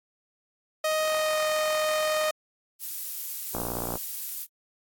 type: tone with pitch glide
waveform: sawtooth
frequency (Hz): 624 to 618.3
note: D#5 to D#5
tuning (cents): +5 to -11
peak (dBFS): -20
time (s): 0.84-2.31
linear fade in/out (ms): 5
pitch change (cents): -16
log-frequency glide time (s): 1.06-1.43
type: noise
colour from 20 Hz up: violet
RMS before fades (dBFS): -33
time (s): 2.79-4.47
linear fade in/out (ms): 50
type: click train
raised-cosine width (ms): 1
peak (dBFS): -18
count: 25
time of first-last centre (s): 3.55-3.956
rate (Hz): 59.1
effects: AAC 64 kbps